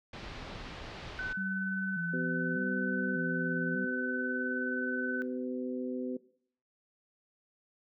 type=low-pass noise; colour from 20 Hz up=pink; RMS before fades=-44 dBFS; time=0.13-1.33 s; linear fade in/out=5 ms; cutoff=4500 Hz; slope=24 dB/octave
type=tone with tremolo; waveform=sine; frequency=1510 Hz; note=F#6; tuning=35 cents sharp; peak=-33 dBFS; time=1.19-5.22 s; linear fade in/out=0 ms; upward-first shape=sine; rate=19 Hz; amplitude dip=30%
type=tone with vibrato; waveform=sine; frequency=180.8 Hz; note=F#3; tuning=40 cents flat; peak=-35 dBFS; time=1.37-3.85 s; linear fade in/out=5 ms; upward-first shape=square; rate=0.84 Hz; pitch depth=98 cents each way
type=harmonic tone; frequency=126.6 Hz; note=B2; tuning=43 cents sharp; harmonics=2 / 3 / 4; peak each=-35 / -39 / -41 dBFS; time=2.13-6.17 s; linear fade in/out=5 ms
effects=noise-tail reverb RT60 0.6 s tail -19 dB re dry